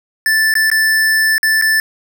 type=tone with dropouts; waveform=square; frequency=1760 Hz; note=A6; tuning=in tune; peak=-11 dBFS; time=0.26-1.8 s; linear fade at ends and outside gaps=1 ms; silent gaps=0.54-0.553 / 0.701-0.715 / 1.381-1.43 / 1.614-1.622 s; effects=none